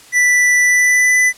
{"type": "tone with pitch glide", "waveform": "square", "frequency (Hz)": [1975.5, 1998.5], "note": ["B6", "B6"], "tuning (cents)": [0, 20], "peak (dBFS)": -10, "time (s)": [0.12, 1.33], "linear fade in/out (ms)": 50, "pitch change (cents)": 20, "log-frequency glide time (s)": [0.61, 1.18], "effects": ["white hiss -42 dBFS RMS until 1.37 s", "low-pass 10000 Hz 12 dB/octave"]}